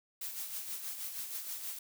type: noise with tremolo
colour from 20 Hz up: blue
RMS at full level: -39 dBFS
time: 0.21-1.79 s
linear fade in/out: 5 ms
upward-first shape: sine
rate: 6.3 Hz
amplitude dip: 50%
effects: none